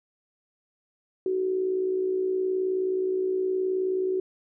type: tone with amplitude modulation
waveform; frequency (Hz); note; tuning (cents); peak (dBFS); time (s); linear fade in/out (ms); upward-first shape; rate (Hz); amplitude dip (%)
sine; 374.6; F#4; +21; -21; 1.26-4.2; 2; sine; 59.1; 50
effects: none